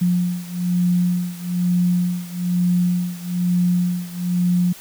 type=beating tone pair; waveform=sine; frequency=177.2 / 178.3 Hz; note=F3 / F3; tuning=+25 / +36 cents; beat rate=1.1 Hz; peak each=-19 / -21 dBFS; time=0.01-4.73 s; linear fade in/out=10 ms; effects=white hiss -41 dBFS RMS until 4.8 s